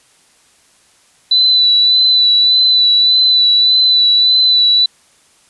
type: tone with vibrato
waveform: sine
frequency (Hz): 3983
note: B7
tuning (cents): +14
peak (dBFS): -7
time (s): 1.31-4.86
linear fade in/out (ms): 5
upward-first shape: sine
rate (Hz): 1.7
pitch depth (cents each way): 24
effects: white hiss -51 dBFS RMS until 5.49 s + resampled to 24000 Hz